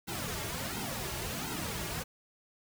pink noise with flanger, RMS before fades -37 dBFS, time 0.07-2.04 s, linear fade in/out 20 ms, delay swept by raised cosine 1.7 to 4 ms, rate 1.4 Hz, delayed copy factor -0.95, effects none

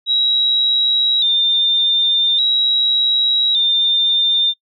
sine tone with vibrato, 3729 Hz, A#7, in tune, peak -12 dBFS, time 0.06-4.54 s, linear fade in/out 50 ms, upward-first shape square, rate 0.43 Hz, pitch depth 59 cents each way, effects noise-tail reverb RT60 0.1 s tail -22 dB re dry

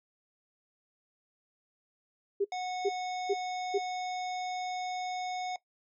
sine tone bursts, 400 Hz, G4, 35 cents sharp, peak -25 dBFS, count 4, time 2.4-3.784 s, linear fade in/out 10 ms, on 46 ms, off 400 ms
harmonic tone, 733 Hz, F#5, 16 cents flat, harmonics 1 / 3 / 5 / 7 / 9, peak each -33 / -43 / -47 / -50 / -52 dBFS, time 2.52-5.56 s, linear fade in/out 2 ms
effects noise-tail reverb RT60 0.1 s tail -18 dB re dry

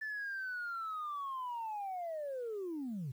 sine linear sweep, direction down, 1760 to 118.3 Hz, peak -36 dBFS, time 0.01-3.12 s, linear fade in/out 10 ms, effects tanh soft clip ceiling -34 dBFS + 11-bit

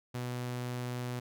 sawtooth tone, 123.47 Hz, B2, in tune, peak -31 dBFS, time 0.14-1.2 s, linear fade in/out 10 ms, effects none

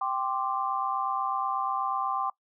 sine chord, G suspended fourth, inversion none, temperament equal, 784 / 1046.5 / 1174.7 Hz, G5 / C6 / D6, 0 / 0 / 0 cents, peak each -31 dBFS, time 0.01-2.3 s, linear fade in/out 5 ms, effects noise-tail reverb RT60 0.1 s tail -21 dB re dry

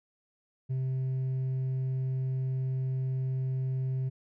triangle tone with hard clipping, 130.81 Hz, C3, in tune, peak -27 dBFS, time 0.69-4.1 s, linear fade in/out 20 ms, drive 1 dB, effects none

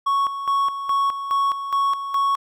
triangle tone with tremolo, 1108.7 Hz, C#6, in tune, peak -15 dBFS, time 0.06-2.36 s, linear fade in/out 10 ms, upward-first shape square, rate 2.4 Hz, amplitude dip 65%, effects none

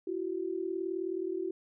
sine tone pair together, 338.8 / 377.8 Hz, E4 / F#4, +48 / +36 cents, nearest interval major second, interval 188 cents, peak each -35 / -34 dBFS, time 0.07-1.51 s, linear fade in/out 5 ms, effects none

